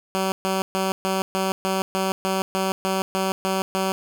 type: tone bursts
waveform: 10% pulse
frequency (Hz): 190.6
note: G3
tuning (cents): -48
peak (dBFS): -13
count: 13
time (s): 0.15-3.92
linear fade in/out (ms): 0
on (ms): 170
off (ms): 130
effects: 9-bit